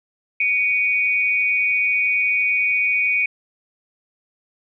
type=tone pair together; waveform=sine; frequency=2257 / 2466 Hz; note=C#7 / D#7; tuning=+31 / -16 cents; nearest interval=major second; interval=153 cents; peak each=-19 dBFS; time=0.4-3.26 s; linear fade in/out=5 ms; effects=none